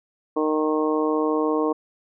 harmonic tone, 154.4 Hz, D#3, 13 cents flat, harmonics 2 / 3 / 4 / 5 / 6 / 7, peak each -23 / -23 / -30 / -34 / -32 / -29 dBFS, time 0.36-1.73 s, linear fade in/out 10 ms, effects none

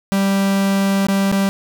45% pulse tone with dropouts, 196 Hz, G3, in tune, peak -14 dBFS, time 0.12-1.49 s, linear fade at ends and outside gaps 0 ms, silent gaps 1.068-1.085 / 1.316-1.325 s, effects none

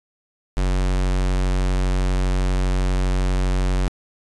square tone, 46.25 Hz, F#1, in tune, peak -18 dBFS, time 0.57-3.88 s, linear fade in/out 0 ms, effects resampled to 22050 Hz

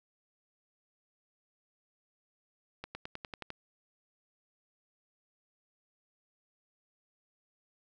accelerating click train, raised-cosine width 0.3 ms, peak -24 dBFS, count 8, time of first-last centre 2.84-3.504 s, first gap 110 ms, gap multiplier 0.95, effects none

